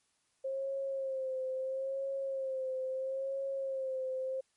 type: tone with vibrato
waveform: sine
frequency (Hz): 532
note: C5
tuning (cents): +29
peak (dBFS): -33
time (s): 0.44-4.41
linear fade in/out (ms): 10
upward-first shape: sine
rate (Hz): 0.75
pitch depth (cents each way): 41
effects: white hiss -75 dBFS RMS until 4.56 s + MP3 48 kbps